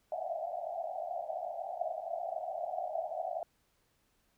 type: band-pass noise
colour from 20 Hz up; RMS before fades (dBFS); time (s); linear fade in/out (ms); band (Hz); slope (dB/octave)
pink; -38; 0.12-3.43; 2; 630 to 750; 96
effects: pink hiss -74 dBFS RMS until 4.37 s